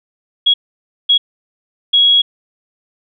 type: tone bursts at uneven times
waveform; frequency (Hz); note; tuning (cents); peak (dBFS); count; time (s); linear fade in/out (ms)
sine; 3322; G#7; 0; -7; 3; 0.46-0.54 / 1.09-1.18 / 1.93-2.22; 10
effects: none